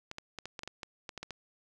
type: clicks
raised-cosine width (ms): 0.2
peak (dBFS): -23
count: 12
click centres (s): 0.114 / 0.184 / 0.387 / 0.456 / 0.592 / 0.634 / 0.676 / 0.832 / 1.092 / 1.177 / 1.23 / 1.307
effects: none